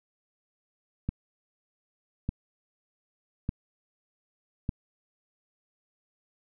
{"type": "click train", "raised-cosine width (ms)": 5, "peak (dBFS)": -16, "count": 4, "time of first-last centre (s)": [1.09, 4.691], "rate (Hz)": 0.833, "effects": []}